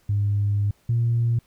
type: tone pair in turn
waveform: sine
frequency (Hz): 102 / 117.21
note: G#2 / A#2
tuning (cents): -31 / +10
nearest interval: major second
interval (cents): 241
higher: second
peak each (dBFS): -18 / -17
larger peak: second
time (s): 0.09-0.71 / 0.89-1.39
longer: first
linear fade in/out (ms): 5
effects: tanh soft clip ceiling -14 dBFS + pink hiss -62 dBFS RMS until 1.46 s